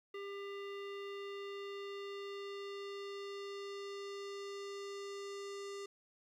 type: tone with low-pass filter sweep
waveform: square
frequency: 399.2 Hz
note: G4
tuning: 32 cents sharp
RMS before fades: -45 dBFS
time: 0.14-5.86 s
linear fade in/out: 5 ms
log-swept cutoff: 2700 to 6700 Hz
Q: 1.6
effects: 12-bit